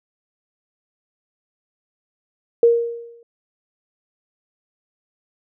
sine tone with exponential decay, 468.2 Hz, A#4, 8 cents sharp, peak -7 dBFS, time 2.63-3.23 s, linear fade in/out 2 ms, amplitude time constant 130 ms, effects none

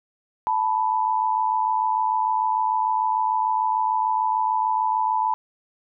sine tone pair together, 878.3 / 985 Hz, A5 / B5, -3 / -5 cents, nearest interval major second, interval 198 cents, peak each -22 dBFS, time 0.47-5.34 s, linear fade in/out 0 ms, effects none

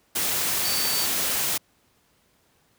sine tone in noise, 4568 Hz, D8, 49 cents flat, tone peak -28 dBFS, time 0.64-1.06 s, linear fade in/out 10 ms, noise white, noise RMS -25 dBFS, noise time 0.15-1.58 s, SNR -6 dB, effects pink hiss -64 dBFS RMS until 2.78 s + high-pass 60 Hz 12 dB/octave

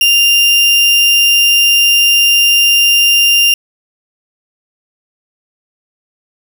35% pulse tone, 2794 Hz, F7, in tune, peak -5 dBFS, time 0.01-3.54 s, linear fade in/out 2 ms, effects none

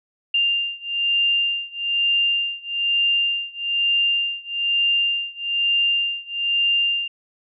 sine beating tone pair, 2794 / 2795.1 Hz, F7 / F7, 0 / +1 cents, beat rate 1.1 Hz, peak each -21 / -22 dBFS, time 0.34-7.08 s, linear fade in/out 5 ms, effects none

